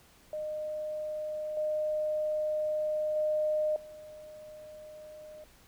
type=tone with level steps; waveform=sine; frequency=612 Hz; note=D#5; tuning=29 cents flat; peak=-33 / -28 / -26 / -45 dBFS; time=0.33-5.44 s; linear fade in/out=2 ms; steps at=1.57 / 3.16 / 3.76 s; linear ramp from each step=2 ms; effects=pink hiss -60 dBFS RMS until 5.67 s